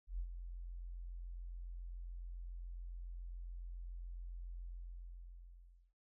sine tone with ADSR envelope, 43.58 Hz, F1, 3 cents flat, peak -36 dBFS, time 0.07-5.94 s, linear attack 120 ms, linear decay 75 ms, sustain -8 dB, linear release 1300 ms, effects none

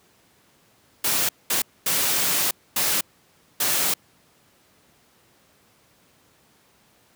white noise bursts at uneven times, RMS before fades -22 dBFS, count 5, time 1.04-1.29 / 1.5-1.62 / 1.86-2.51 / 2.76-3.01 / 3.6-3.94 s, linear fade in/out 5 ms, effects pink hiss -59 dBFS RMS until 7.15 s + high-pass 100 Hz 12 dB/octave

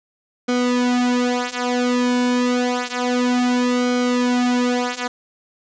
sawtooth tone with flanger, 246.9 Hz, B3, in tune, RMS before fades -19 dBFS, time 0.48-5.08 s, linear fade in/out 10 ms, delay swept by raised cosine 1.1 to 5.6 ms, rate 0.29 Hz, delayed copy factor -0.9, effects resampled to 16000 Hz + 7-bit

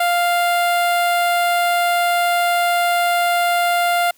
sawtooth tone with notch filter, 698.5 Hz, F5, in tune, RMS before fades -17 dBFS, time 0-4.11 s, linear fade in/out 5 ms, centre 5900 Hz, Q 1.2, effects white hiss -55 dBFS RMS until 4.17 s

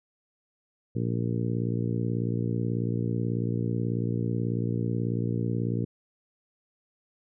harmonic tone, 58.27 Hz, A#1, in tune, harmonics 2 / 3 / 4 / 5 / 6 / 7 / 8, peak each -28 / -32 / -34 / -36 / -38 / -39 / -40 dBFS, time 0.95-5.85 s, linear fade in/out 10 ms, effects none

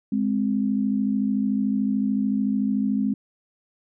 sine tone pair together, 208 / 261.6 Hz, G#3 / C4, +3 / 0 cents, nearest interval major third, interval 397 cents, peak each -22 / -24 dBFS, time 0.12-3.14 s, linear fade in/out 5 ms, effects none

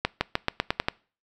accelerating click train, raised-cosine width 0.3 ms, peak -6 dBFS, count 8, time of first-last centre 0.05-0.885 s, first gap 160 ms, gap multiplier 0.9, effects noise-tail reverb RT60 0.4 s tail -24 dB re dry

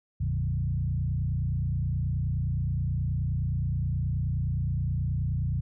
sine tone with frequency modulation, 107.1 Hz, A2, 46 cents flat, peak -25 dBFS, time 0.2-5.61 s, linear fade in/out 10 ms, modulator 29.5 Hz, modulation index 1.6, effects none

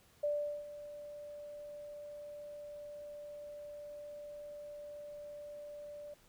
sine tone with ADSR envelope, 587.3 Hz, D5, in tune, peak -30 dBFS, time 0.23-6.14 s, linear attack 9 ms, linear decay 400 ms, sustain -15 dB, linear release 5 ms, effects pink hiss -66 dBFS RMS until 6.28 s

